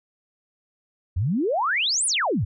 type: exponential two-way sweep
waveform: sine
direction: up then down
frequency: 79 to 10280 to 79 Hz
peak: -20 dBFS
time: 1.16-2.45 s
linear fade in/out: 10 ms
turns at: 2.06 s
effects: none